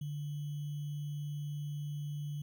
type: tone with sample-and-hold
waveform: sine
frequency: 146.6 Hz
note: D3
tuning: 3 cents flat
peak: -36 dBFS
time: 0.01-2.42 s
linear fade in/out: 5 ms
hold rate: 3150 Hz
effects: none